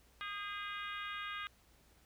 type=harmonic tone with a mistuned harmonic; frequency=411.2 Hz; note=G#4; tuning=17 cents flat; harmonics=3 / 4 / 5 / 6 / 7 / 8 / 9; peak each=-44 / -46 / -48 / -50 / -51 / -52 / -53 dBFS; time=0.21-1.47 s; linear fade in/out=0 ms; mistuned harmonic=4; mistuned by=-36 cents; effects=added 60 Hz sine -68 dBFS peak until 2.05 s + pink hiss -68 dBFS RMS until 2.05 s